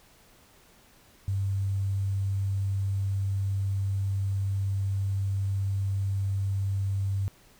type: tone with quantisation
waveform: sine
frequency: 97.9 Hz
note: G2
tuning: 2 cents flat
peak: -25 dBFS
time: 1.28-7.28 s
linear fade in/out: 0 ms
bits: 9
effects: pink hiss -58 dBFS RMS until 7.59 s